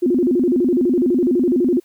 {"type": "tone with vibrato", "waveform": "sine", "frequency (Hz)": 299.4, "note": "D4", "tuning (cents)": 33, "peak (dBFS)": -13, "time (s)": [0.02, 1.8], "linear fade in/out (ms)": 10, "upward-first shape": "square", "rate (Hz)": 12, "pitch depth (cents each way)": 290, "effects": ["white hiss -58 dBFS RMS until 1.84 s"]}